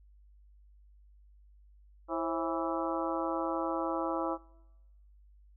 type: harmonic tone with a mistuned harmonic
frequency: 164.81 Hz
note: E3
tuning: in tune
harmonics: 2 / 3 / 4 / 5 / 6 / 7 / 8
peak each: -35 / -37 / -38 / -39 / -40 / -40 / -41 dBFS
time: 2.08-4.38 s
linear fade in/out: 50 ms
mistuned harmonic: 3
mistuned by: +130 cents
effects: noise-tail reverb RT60 1.0 s tail -24 dB re dry + added 50 Hz sine -56 dBFS peak until 5.56 s